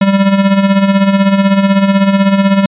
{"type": "tone with tremolo", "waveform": "square", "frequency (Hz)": 196, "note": "G3", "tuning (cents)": 0, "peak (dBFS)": -5, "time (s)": [0.01, 2.66], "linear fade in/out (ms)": 5, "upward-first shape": "sine", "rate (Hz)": 16, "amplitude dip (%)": 60, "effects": ["resampled to 8000 Hz"]}